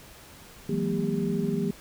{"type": "tone cluster", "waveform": "sine", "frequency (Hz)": [162.5, 185, 205, 237.6, 400.2], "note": ["E3", "F#3", "G#3", "A#3", "G4"], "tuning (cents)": [-24, 0, -22, 33, 36], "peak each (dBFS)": -31, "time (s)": [0.69, 1.71], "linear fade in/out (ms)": 5, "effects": ["pink hiss -49 dBFS RMS until 1.8 s"]}